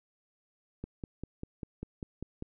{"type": "click train", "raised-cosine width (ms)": 3, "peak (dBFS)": -25, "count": 9, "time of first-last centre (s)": [0.84, 2.424], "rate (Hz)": 5.05, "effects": []}